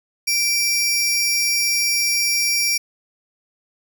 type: tone pair together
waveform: sawtooth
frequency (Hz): 2349 / 5595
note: D7 / F8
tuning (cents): 0 / +2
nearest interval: octave + minor third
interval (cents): 1502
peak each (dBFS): -17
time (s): 0.27-2.78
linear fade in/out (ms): 10
effects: none